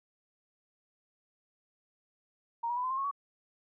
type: tone with pitch steps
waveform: sine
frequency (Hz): 932.3 / 962.4 / 993.5 / 1025.5 / 1058.6 / 1092.8 / 1128.1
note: A#5 / B5 / B5 / C6 / C6 / C#6 / C#6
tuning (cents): 0 / -45 / +10 / -35 / +20 / -25 / +30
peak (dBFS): -30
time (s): 2.63-3.113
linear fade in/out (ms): 10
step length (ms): 69
effects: none